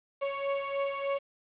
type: beating tone pair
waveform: 35% pulse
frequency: 554.4 / 557.7 Hz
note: C#5 / C#5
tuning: 0 / +10 cents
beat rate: 3.3 Hz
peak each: -30 / -33 dBFS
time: 0.21-1.19 s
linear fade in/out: 20 ms
effects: resampled to 8000 Hz + 9-bit